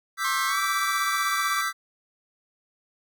square chord, E minor seventh, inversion third, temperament equal, 1174.7 / 1318.5 / 1568 / 1975.5 Hz, D6 / E6 / G6 / B6, 0 / 0 / 0 / 0 cents, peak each -33 / -30 / -31 / -32 dBFS, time 0.17-1.73 s, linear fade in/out 50 ms
sawtooth tone with pitch glide, 1075 to 1158.8 Hz, C6 to D6, +47 to -24 cents, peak -24 dBFS, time 0.24-1.62 s, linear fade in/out 10 ms, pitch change +129 cents, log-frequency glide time 0.47-0.59 s
effects none

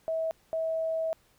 sine tone pair in turn, 647 / 647 Hz, E5 / E5, -32 / -32 cents, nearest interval unison, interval 0 cents, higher neither, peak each -27 dBFS, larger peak neither, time 0.08-0.31 / 0.53-1.13 s, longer second, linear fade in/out 0 ms, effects pink hiss -65 dBFS RMS until 1.38 s

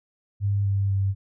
sine tone with pitch steps, 100.5 / 98.9 / 97.7 Hz, G2 / G2 / G2, +44 / +16 / -5 cents, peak -20 dBFS, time 0.4-1.15 s, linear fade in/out 50 ms, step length 250 ms, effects none

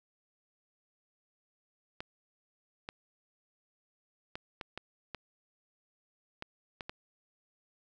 clicks, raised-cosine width 0.3 ms, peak -23 dBFS, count 9, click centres 2.005 / 2.889 / 4.355 / 4.612 / 4.776 / 5.147 / 6.424 / 6.808 / 6.895 s, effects none

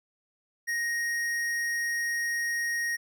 sine tone with tanh clipping, 1872 Hz, A#6, 7 cents sharp, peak -29 dBFS, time 0.67-2.97 s, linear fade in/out 20 ms, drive 16 dB, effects none

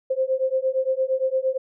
sine beating tone pair, 520 / 528.7 Hz, C5 / C5, -11 / +18 cents, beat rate 8.7 Hz, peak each -23 dBFS, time 0.1-1.58 s, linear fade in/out 10 ms, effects none

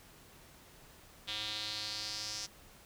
square tone with band-pass filter sweep, 106.9 Hz, A2, 49 cents flat, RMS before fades -40 dBFS, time 1.27-2.47 s, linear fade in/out 20 ms, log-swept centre 3500 to 5600 Hz, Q 4.2, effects pink hiss -58 dBFS RMS until 2.85 s

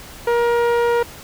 sawtooth tone with low-pass filter, 473.3 Hz, A#4, 26 cents sharp, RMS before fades -17 dBFS, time 0.27-1.03 s, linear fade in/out 5 ms, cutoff 1700 Hz, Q 0.62, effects pink hiss -38 dBFS RMS until 1.23 s

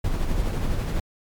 brown noise with tremolo, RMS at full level -22 dBFS, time 0.04-1 s, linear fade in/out 5 ms, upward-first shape sine, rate 12 Hz, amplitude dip 35%, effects MP3 96 kbps

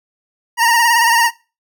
25% pulse tone with vibrato, 932.3 Hz, A#5, in tune, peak -6 dBFS, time 0.57-1.31 s, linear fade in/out 50 ms, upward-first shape sine, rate 18 Hz, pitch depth 54 cents each way, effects noise-tail reverb RT60 0.3 s tail -21 dB re dry

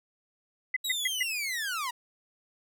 sine tone bursts, 2020 Hz, B6, 39 cents sharp, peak -24 dBFS, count 4, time 0.74-1.23 s, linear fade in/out 5 ms, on 25 ms, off 130 ms
sawtooth linear sweep, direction down, 3919 to 929 Hz, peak -27 dBFS, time 0.84-1.91 s, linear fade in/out 10 ms
effects none

